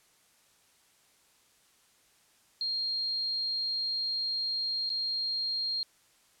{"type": "tone with dropouts", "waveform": "sine", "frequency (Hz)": 4220, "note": "C8", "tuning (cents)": 14, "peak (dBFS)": -29, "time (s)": [2.61, 5.83], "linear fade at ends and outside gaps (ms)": 1, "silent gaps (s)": [4.893, 4.901], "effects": ["white hiss -65 dBFS RMS until 6.4 s", "low-pass 11000 Hz 12 dB/octave"]}